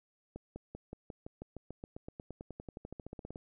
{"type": "accelerating click train", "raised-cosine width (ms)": 2, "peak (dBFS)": -30, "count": 28, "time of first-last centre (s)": [0.36, 3.359], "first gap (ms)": 200, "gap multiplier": 0.95, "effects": []}